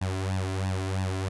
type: tone with flanger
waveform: sawtooth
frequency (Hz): 94.8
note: F#2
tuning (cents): +43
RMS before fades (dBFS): -29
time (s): 0.01-1.29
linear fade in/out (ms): 10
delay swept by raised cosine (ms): 1.1 to 3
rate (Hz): 3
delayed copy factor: +0.9
effects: resampled to 24000 Hz